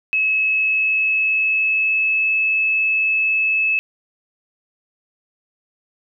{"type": "tone with pitch glide", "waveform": "sine", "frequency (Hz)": [2581, 2602], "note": ["E7", "E7"], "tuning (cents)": [-37, -23], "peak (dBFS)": -15, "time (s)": [0.13, 3.79], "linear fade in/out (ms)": 0, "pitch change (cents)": 14, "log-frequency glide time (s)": [0.23, 2.31], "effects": []}